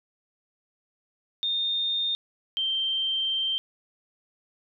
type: tone pair in turn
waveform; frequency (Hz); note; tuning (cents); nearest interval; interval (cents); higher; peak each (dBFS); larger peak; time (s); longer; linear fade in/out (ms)
sine; 3648 / 3139; A#7 / G7; -38 / +2; minor third; 260; first; -24; neither; 1.43-2.15 / 2.57-3.58; second; 0
effects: none